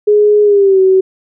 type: tone with pitch glide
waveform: sine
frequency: 417.6 to 378.5 Hz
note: G#4 to F#4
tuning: +10 to +39 cents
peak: -5 dBFS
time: 0.07-1.01 s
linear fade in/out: 10 ms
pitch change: -171 cents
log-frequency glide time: 0.43-0.8 s
effects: none